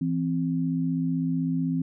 sine tone pair together, 165.75 / 261.6 Hz, E3 / C4, +10 / 0 cents, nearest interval minor sixth, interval 790 cents, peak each -26 dBFS, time 0.01-1.82 s, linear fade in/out 5 ms, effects none

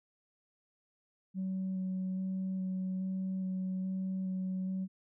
sine tone with vibrato, 187.8 Hz, F#3, 26 cents sharp, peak -31 dBFS, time 1.34-4.88 s, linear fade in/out 50 ms, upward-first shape square, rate 1.2 Hz, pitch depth 9 cents each way, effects tanh soft clip ceiling -30 dBFS

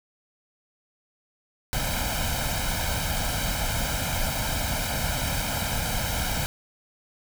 pink noise with comb filter, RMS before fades -27 dBFS, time 1.73-6.46 s, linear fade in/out 0 ms, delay 1.3 ms, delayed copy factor +0.8, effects none

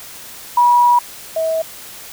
sine tone pair in turn, 967 / 645.4 Hz, B5 / E5, -37 / -37 cents, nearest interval perfect fifth, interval 700 cents, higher first, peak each -8 / -15 dBFS, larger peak first, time 0.57-0.99 / 1.36-1.62 s, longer first, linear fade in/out 5 ms, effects white hiss -35 dBFS RMS until 2.12 s

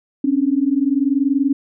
sine tone pair together, 266.6 / 287 Hz, C4 / D4, +33 / -40 cents, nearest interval minor second, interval 127 cents, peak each -17 dBFS, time 0.24-1.53 s, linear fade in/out 5 ms, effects none

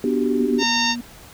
sine chord, G major seventh, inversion first, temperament equal, 246.9 / 293.7 / 370 / 392 Hz, B3 / D4 / F#4 / G4, 0 / 0 / 0 / 0 cents, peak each -21 / -24 / -27 / -22 dBFS, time 0.04-0.63 s, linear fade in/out 2 ms
sine tone, 239.3 Hz, A#3, 46 cents sharp, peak -26 dBFS, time 0.4-1.01 s, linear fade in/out 5 ms
harmonic tone, 916 Hz, A#5, 31 cents flat, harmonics 1 / 2 / 3 / 4 / 5 / 6 / 7, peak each -24 / -25 / -25 / -25 / -25 / -27 / -29 dBFS, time 0.58-0.96 s, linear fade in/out 50 ms
effects pink hiss -44 dBFS RMS until 1.33 s

